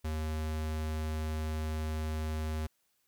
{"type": "tone", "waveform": "square", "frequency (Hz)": 78, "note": "D#2", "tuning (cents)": 5, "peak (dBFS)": -33, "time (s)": [0.04, 2.67], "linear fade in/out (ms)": 10, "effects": ["white hiss -75 dBFS RMS until 3.07 s"]}